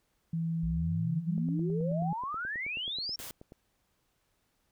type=tone with pitch glide; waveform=sine; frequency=164.81 to 166.24 Hz; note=E3 to E3; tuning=0 to +15 cents; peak=-29 dBFS; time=0.33-2.13 s; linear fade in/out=5 ms; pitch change=+15 cents; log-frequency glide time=1.05-1.12 s
type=exponential sweep; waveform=sine; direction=up; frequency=55 to 5588 Hz; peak=-33 dBFS; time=0.63-3.16 s; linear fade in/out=5 ms
type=click train; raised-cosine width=2 ms; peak=-35 dBFS; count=21; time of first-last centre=1.38-3.521 s; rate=9.34 Hz
type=noise; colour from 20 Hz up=white; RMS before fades=-43 dBFS; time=3.19-3.31 s; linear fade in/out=0 ms
effects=pink hiss -75 dBFS RMS until 4.71 s